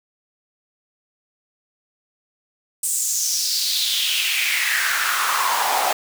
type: noise with high-pass filter sweep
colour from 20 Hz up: pink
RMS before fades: -21 dBFS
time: 2.83-5.93 s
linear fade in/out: 5 ms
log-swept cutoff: 8400 to 700 Hz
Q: 4
effects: none